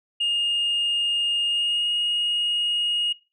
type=tone with pitch glide; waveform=sine; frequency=2837 to 2870 Hz; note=F7 to F7; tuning=+27 to +47 cents; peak=-19 dBFS; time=0.2-3.13 s; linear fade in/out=10 ms; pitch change=+20 cents; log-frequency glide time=1.46-1.91 s; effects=noise-tail reverb RT60 0.3 s tail -19 dB re dry + tanh soft clip ceiling -18 dBFS